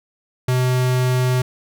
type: tone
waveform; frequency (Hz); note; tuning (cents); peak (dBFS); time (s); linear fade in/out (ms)
square; 126.9; B2; +47; -16; 0.48-1.42; 5
effects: none